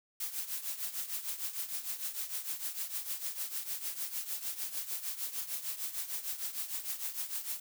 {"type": "noise with tremolo", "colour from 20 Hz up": "blue", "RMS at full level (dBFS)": -35, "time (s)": [0.2, 7.6], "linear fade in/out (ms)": 5, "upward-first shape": "triangle", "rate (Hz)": 6.6, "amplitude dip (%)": 80, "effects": []}